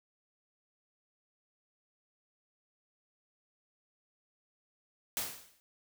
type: noise with exponential decay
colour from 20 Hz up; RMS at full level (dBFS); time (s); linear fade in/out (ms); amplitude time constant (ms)
white; -32; 5.17-5.6; 0; 92
effects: none